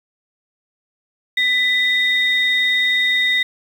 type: tone pair together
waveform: sine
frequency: 1991 / 3705 Hz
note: B6 / A#7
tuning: +14 / -11 cents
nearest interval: major seventh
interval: 1075 cents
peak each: -15 / -18 dBFS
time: 1.37-3.43 s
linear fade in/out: 5 ms
effects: tanh soft clip ceiling -7 dBFS + 7-bit